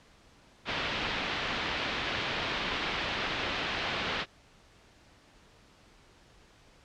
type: low-pass noise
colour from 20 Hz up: white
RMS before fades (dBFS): -33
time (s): 0.65-4.26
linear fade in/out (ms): 50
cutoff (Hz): 3600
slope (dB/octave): 24
effects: pink hiss -59 dBFS RMS until 6.84 s + low-pass 6000 Hz 12 dB/octave